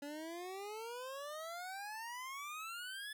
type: exponential sweep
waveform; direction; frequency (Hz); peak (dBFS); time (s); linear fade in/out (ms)
25% pulse; up; 282.4 to 1737; -40; 0.02-3.13; 5
effects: none